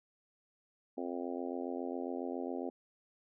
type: harmonic tone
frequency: 87.31 Hz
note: F2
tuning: in tune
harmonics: 3 / 4 / 5 / 6 / 7 / 8 / 9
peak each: -40 / -42 / -44 / -46 / -47 / -48 / -49 dBFS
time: 0.97-2.7 s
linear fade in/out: 10 ms
effects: none